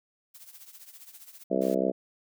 blue noise with tremolo, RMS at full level -46 dBFS, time 0.34-1.44 s, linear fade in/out 10 ms, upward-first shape triangle, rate 15 Hz, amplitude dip 80%
harmonic tone, 65.41 Hz, C2, in tune, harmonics 3 / 4 / 5 / 6 / 7 / 8 / 9 / 10, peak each -32 / -32 / -32 / -32 / -32 / -32 / -32 / -32 dBFS, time 1.5-1.92 s, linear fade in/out 20 ms
white noise, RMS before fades -48 dBFS, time 1.61-1.75 s, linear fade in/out 10 ms
effects none

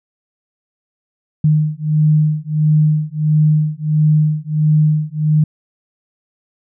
sine beating tone pair, 152.4 / 153.9 Hz, D#3 / D#3, -36 / -19 cents, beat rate 1.5 Hz, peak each -14 dBFS, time 1.44-5.44 s, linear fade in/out 5 ms, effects none

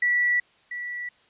sine tone with echo, 1951 Hz, B6, 22 cents flat, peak -19 dBFS, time 0.02-0.4 s, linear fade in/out 5 ms, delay 690 ms, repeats 1, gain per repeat -11 dB, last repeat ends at 1.09 s, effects white hiss -60 dBFS RMS until 1.29 s + resampled to 8000 Hz

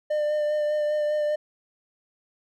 triangle tone with vibrato, 600 Hz, D5, 37 cents sharp, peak -20 dBFS, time 0.1-1.36 s, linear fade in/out 10 ms, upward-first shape sine, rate 5 Hz, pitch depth 17 cents each way, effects none

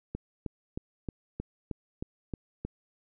click train, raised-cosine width 3 ms, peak -21 dBFS, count 9, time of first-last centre 0.15-2.65 s, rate 3.2 Hz, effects none

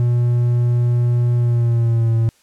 triangle tone with pitch glide, 120.6 to 113.96 Hz, B2 to A#2, -41 to -39 cents, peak -11 dBFS, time 0-2.29 s, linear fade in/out 0 ms, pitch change -98 cents, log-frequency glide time 1.36-2.14 s, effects white hiss -56 dBFS RMS until 2.42 s + low-pass 10000 Hz 12 dB/octave

